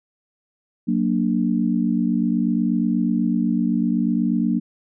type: chord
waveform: sine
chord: Gb augmented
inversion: none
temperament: equal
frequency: 185 / 233.1 / 293.7 Hz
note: Gb3 / Bb3 / D4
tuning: 0 / 0 / 0 cents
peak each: -22 / -20 / -24 dBFS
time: 0.87-4.6 s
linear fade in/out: 20 ms
effects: none